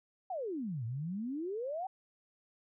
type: exponential two-way sweep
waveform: sine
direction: down then up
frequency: 785 to 109.6 to 785 Hz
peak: -35 dBFS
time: 0.3-1.87 s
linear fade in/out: 5 ms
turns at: 0.85 s
effects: none